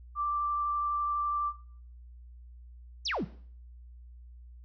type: tone with vibrato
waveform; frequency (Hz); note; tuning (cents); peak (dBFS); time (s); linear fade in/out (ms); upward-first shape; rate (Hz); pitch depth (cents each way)
sine; 1175; D6; +1; -28; 0.15-1.53; 50; triangle; 12; 9
type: exponential sweep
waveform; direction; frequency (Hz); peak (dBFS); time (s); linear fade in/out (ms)
sine; down; 6470 to 133.3; -29; 3.05-3.25; 10
effects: noise-tail reverb RT60 0.5 s tail -17 dB re dry + added 60 Hz sine -47 dBFS peak until 4.64 s